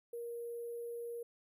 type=tone with sample-and-hold; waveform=sine; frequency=471.6 Hz; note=A#4; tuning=20 cents sharp; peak=-40 dBFS; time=0.13-1.23 s; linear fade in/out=5 ms; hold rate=11025 Hz; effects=none